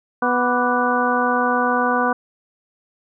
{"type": "harmonic tone with a mistuned harmonic", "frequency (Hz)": 246.9, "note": "B3", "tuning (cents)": 0, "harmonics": [1, 2, 3, 4, 5, 6], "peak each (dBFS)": [-23, -23, -23, -23, -23, -23], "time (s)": [0.22, 2.13], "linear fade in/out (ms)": 5, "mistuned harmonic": 5, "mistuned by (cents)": -83, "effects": []}